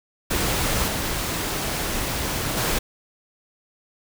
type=noise with level steps; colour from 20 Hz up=pink; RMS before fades=-23 / -26 / -23 dBFS; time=0.3-2.79 s; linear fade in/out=10 ms; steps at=0.88 / 2.57 s; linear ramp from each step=2 ms; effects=none